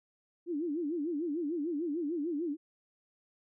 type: tone with vibrato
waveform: sine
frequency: 316.6 Hz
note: D#4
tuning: 30 cents sharp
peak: -31 dBFS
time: 0.46-2.57 s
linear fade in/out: 50 ms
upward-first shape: sine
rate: 6.7 Hz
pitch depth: 200 cents each way
effects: none